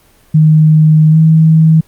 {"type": "tone with pitch glide", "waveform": "sine", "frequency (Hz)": [155.56, 159.56], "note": ["D#3", "D#3"], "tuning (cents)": [0, 44], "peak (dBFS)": -3, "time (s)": [0.34, 1.81], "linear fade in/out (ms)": 10, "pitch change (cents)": 44, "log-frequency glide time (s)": [1.1, 1.17], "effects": ["pink hiss -48 dBFS RMS until 1.87 s", "Opus 24 kbps"]}